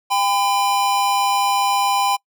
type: tone pair together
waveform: square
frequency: 800 / 1007.9 Hz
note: G5 / B5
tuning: +35 / +35 cents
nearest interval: major third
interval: 400 cents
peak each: -19 / -20 dBFS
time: 0.1-2.17 s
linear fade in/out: 20 ms
effects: noise-tail reverb RT60 0.1 s tail -26 dB re dry